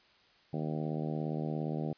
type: harmonic tone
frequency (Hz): 77.3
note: D#2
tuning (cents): -11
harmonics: 2 / 3 / 4 / 5 / 6 / 7 / 8 / 9 / 10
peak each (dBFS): -35 / -39 / -41 / -43 / -45 / -46 / -47 / -48 / -49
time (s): 0.53-1.93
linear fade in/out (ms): 5
effects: white hiss -64 dBFS RMS until 1.97 s + resampled to 11025 Hz